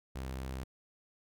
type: tone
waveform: sawtooth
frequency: 65.41 Hz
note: C2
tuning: in tune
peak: -34 dBFS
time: 0.15-0.64 s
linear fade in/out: 10 ms
effects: none